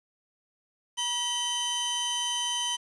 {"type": "tone pair together", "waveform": "sawtooth", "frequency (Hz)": [964, 3056], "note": ["B5", "G7"], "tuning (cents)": [-42, -45], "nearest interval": "octave + minor sixth", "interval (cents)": 1997, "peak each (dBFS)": [-30, -25], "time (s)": [0.97, 2.77], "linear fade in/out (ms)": 20, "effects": ["resampled to 22050 Hz", "9-bit"]}